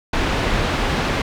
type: low-pass noise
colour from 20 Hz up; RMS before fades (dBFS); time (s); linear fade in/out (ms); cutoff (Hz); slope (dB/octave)
pink; -20; 0.13-1.22; 5; 3300; 12
effects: none